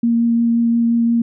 sine tone with vibrato, 233.1 Hz, A#3, in tune, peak -12 dBFS, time 0.03-1.22 s, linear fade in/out 5 ms, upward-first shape triangle, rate 5.7 Hz, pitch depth 11 cents each way, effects none

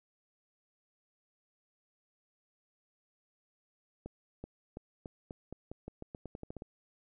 accelerating click train, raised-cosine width 2 ms, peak -29 dBFS, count 16, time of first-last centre 4.06-6.621 s, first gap 380 ms, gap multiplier 0.87, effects none

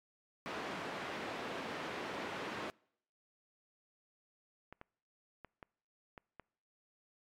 pink band-pass noise, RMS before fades -42 dBFS, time 0.46-2.7 s, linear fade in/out 0 ms, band 260 to 2600 Hz, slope 12 dB/octave
clicks, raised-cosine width 0.5 ms, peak -34 dBFS, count 6, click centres 4.726 / 4.814 / 5.447 / 5.628 / 6.178 / 6.397 s
effects noise-tail reverb RT60 0.7 s tail -26 dB re dry + MP3 96 kbps

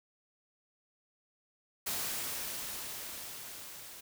white noise with level ramp, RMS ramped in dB -35 to -49 dBFS, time 1.86-4.01 s, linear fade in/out 10 ms, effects none

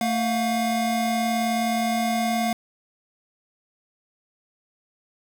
square tone pair together, 224.3 / 712 Hz, A3 / F5, +34 / +33 cents, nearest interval octave + minor sixth, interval 1999 cents, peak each -25 dBFS, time 0.01-2.53 s, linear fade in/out 2 ms, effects none

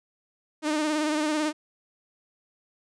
sawtooth tone with vibrato, 304.8 Hz, D#4, 36 cents flat, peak -20 dBFS, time 0.62-1.53 s, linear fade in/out 50 ms, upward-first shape sine, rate 18 Hz, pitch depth 46 cents each way, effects resampled to 22050 Hz

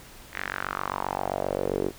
sawtooth tone with band-pass filter sweep, 47.6 Hz, F#1, 50 cents sharp, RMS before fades -30 dBFS, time 0.32-1.92 s, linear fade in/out 50 ms, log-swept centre 2000 to 370 Hz, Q 3.6, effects pink hiss -48 dBFS RMS until 1.98 s

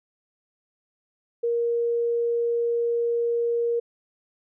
sine tone, 470 Hz, A#4, 14 cents sharp, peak -21 dBFS, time 1.43-3.8 s, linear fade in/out 10 ms, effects none

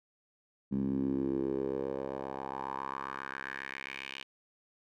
10% pulse tone with band-pass filter sweep, 67.4 Hz, C#2, 48 cents flat, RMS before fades -36 dBFS, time 0.71-4.24 s, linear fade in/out 20 ms, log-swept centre 210 to 2900 Hz, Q 3.5, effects none

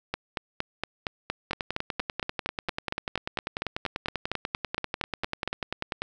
two click trains, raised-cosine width 0.3 ms, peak -13 / -12 dBFS, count 47 / 24, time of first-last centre 1.51-6.02 / 0.14-5.476 s, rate 10.2 / 4.31 Hz, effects none

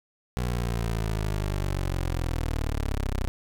20% pulse linear sweep, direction down, 61.74 to 31.15 Hz, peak -21 dBFS, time 0.37-3.28 s, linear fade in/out 0 ms, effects none

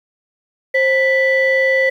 sine tone pair together, 528.6 / 1975.5 Hz, C5 / B6, +18 / 0 cents, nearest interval octave + major seventh, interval 2282 cents, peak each -13 dBFS, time 0.74-1.9 s, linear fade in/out 10 ms, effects tanh soft clip ceiling -7 dBFS + 8-bit

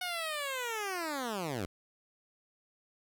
10% pulse linear sweep, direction down, 736 to 82.2 Hz, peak -26 dBFS, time 0.01-1.66 s, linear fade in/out 5 ms, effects none

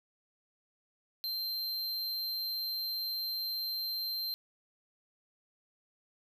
square tone, 4141 Hz, C8, 19 cents flat, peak -34 dBFS, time 1.24-4.34 s, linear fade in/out 0 ms, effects none

